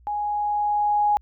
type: tone with level ramp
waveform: sine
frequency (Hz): 830.6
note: G#5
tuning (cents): 0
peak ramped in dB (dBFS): -24 to -16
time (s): 0.07-1.17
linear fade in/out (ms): 0
effects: added 60 Hz sine -50 dBFS peak until 1.21 s